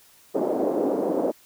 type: band-pass noise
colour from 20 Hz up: white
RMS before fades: -24 dBFS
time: 0.34-1.32 s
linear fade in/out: 20 ms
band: 260 to 560 Hz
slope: 24 dB/octave
effects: white hiss -55 dBFS RMS until 1.45 s